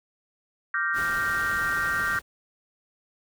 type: chord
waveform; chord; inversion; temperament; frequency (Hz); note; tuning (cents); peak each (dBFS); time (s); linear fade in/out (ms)
sine; G minor seventh; second; equal with one note detuned; 1174.7 / 1396.9 / 1560.8 / 1864.7; D6 / F6 / G6 / Bb6; 0 / 0 / -8 / 0; -32 / -29 / -27 / -30; 0.74-2.19; 2
type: noise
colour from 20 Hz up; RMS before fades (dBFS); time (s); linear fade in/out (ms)
pink; -38; 0.93-2.22; 50
effects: none